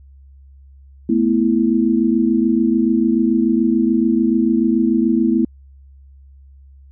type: chord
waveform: sine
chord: A suspended second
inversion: none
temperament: equal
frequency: 220 / 246.9 / 329.6 Hz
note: A3 / B3 / E4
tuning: 0 / 0 / 0 cents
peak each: -17 dBFS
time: 1.09-5.45 s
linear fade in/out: 5 ms
effects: added 68 Hz sine -41 dBFS peak until 6.91 s